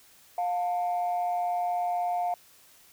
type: tone pair together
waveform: sine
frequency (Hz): 707 / 890.8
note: F5 / A5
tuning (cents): +21 / +21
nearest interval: major third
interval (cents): 400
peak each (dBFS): -25 / -34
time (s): 0.38-2.34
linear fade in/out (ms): 2
effects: tanh soft clip ceiling -21 dBFS + white hiss -57 dBFS RMS until 2.92 s